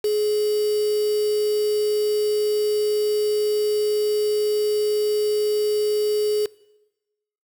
sine tone with quantisation, 421 Hz, G#4, 24 cents sharp, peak -18 dBFS, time 0.04-6.46 s, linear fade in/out 5 ms, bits 5, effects noise-tail reverb RT60 1.0 s tail -22 dB re dry

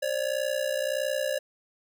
square ring-modulated tone, 565 Hz, C#5, 33 cents sharp, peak -24 dBFS, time 0.02-1.39 s, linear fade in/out 10 ms, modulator 30.8 Hz, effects none

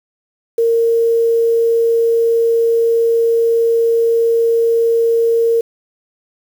sine tone with quantisation, 460.8 Hz, A#4, 20 cents flat, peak -10 dBFS, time 0.58-5.61 s, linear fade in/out 5 ms, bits 6, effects none

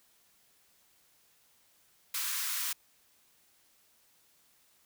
white high-pass noise, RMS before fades -34 dBFS, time 2.14-2.73 s, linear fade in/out 5 ms, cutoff 1000 Hz, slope 48 dB/octave, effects white hiss -67 dBFS RMS until 4.85 s

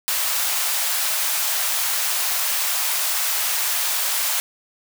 white high-pass noise, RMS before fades -22 dBFS, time 0.08-4.4 s, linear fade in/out 0 ms, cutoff 640 Hz, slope 24 dB/octave, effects none

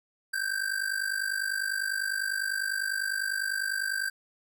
square ring-modulated tone, 1568 Hz, G6, in tune, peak -26 dBFS, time 0.33-4.1 s, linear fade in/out 10 ms, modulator 25 Hz, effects none

